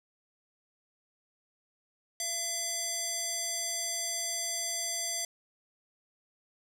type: tone with band-pass filter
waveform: square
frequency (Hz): 677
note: E5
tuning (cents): +46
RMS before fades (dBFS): -34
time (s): 2.2-5.25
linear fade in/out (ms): 2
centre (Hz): 7100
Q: 2.3
effects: none